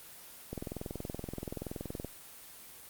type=click train; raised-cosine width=2 ms; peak=-24 dBFS; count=33; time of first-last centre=0.53-2.047 s; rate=21.1 Hz; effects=white hiss -51 dBFS RMS until 2.89 s + Opus 24 kbps